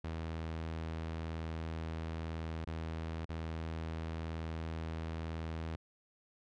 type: tone with dropouts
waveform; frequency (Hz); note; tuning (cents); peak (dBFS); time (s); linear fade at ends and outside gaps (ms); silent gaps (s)
sawtooth; 81; E2; -30; -34; 0.04-5.76; 5; 2.648-2.672 / 3.254-3.292
effects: low-pass 4000 Hz 12 dB/octave